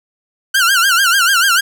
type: tone with vibrato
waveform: sawtooth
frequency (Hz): 1480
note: F#6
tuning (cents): 0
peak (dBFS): -6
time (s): 0.54-1.61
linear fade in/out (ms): 10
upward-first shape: sine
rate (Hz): 6.8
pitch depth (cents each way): 160
effects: none